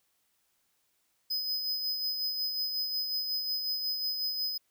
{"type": "tone with tremolo", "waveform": "square", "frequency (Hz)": 5030, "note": "D#8", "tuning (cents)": 18, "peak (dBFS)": -29, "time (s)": [1.3, 4.58], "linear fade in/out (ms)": 10, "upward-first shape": "sine", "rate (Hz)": 5.5, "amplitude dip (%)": 40, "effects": ["white hiss -74 dBFS RMS until 4.7 s"]}